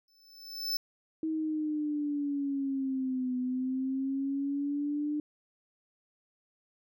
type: tone with exponential growth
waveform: square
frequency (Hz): 5274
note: E8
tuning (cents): 0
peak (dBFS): -27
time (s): 0.08-0.77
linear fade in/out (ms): 2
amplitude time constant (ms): 150
type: linear two-way sweep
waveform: sine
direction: down then up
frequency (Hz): 319.2 to 250.6 to 299.5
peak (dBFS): -29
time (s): 1.23-5.2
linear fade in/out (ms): 2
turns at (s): 3.37
effects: none